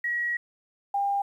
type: tone pair in turn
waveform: sine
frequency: 1911 / 800.7 Hz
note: A#6 / G5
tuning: +43 / +37 cents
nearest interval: octave + minor third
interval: 1506 cents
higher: first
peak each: -25 / -23 dBFS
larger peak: second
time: 0.04-0.37 / 0.94-1.22 s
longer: first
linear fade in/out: 5 ms
effects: 10-bit